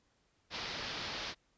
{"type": "low-pass noise", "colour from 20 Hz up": "white", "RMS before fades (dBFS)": -41, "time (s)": [0.5, 1.35], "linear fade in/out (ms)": 50, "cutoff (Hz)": 5200, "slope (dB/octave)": 48, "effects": ["pink hiss -74 dBFS RMS until 1.57 s", "resampled to 16000 Hz"]}